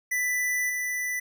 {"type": "tone with level steps", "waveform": "square", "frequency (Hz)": 1986, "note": "B6", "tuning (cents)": 9, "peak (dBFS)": [-25, -28], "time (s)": [0.11, 1.2], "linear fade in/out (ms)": 10, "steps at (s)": 0.69, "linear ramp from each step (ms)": 10, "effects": []}